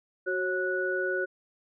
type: tone cluster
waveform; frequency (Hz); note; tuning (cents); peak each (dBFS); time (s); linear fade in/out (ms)
sine; 371.5 / 544 / 1472; F#4 / C#5 / F#6; +7 / -33 / -9; -30 / -33 / -30; 0.26-1.26; 20
effects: none